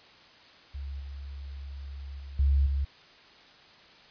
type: tone with level steps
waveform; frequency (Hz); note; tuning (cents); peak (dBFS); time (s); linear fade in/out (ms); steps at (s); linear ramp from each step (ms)
sine; 69.3; C#2; 0; -34 / -37 / -39 / -20 / -25; 0.74-2.85; 10; 1 / 2.19 / 2.39 / 2.66; 5
effects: white hiss -54 dBFS RMS until 4.1 s + resampled to 11025 Hz